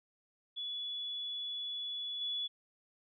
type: tone with level steps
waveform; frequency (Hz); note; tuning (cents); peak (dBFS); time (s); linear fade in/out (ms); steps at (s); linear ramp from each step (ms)
sine; 3416; G#7; +48; -37 / -34; 0.56-2.48; 20; 2.21; 5
effects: none